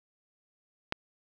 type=click; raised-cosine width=0.3 ms; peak=-13 dBFS; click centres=0.924 s; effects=none